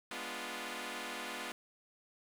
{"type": "chord", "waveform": "5% pulse", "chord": "G# diminished seventh", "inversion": "none", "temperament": "equal", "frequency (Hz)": [207.7, 246.9, 293.7, 349.2], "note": ["G#3", "B3", "D4", "F4"], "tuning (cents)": [0, 0, 0, 0], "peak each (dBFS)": [-37, -33, -37, -33], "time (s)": [0.11, 1.52], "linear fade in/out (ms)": 2, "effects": ["low-pass 12000 Hz 12 dB/octave", "9-bit"]}